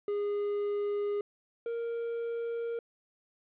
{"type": "tone pair in turn", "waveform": "triangle", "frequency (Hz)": [410.2, 465.8], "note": ["G#4", "A#4"], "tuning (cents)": [-21, -1], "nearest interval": "major second", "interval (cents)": 220, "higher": "second", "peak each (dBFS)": [-27, -30], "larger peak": "first", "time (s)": [[0.08, 1.21], [1.66, 2.79]], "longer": "neither", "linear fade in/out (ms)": 2, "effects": ["resampled to 8000 Hz", "11-bit"]}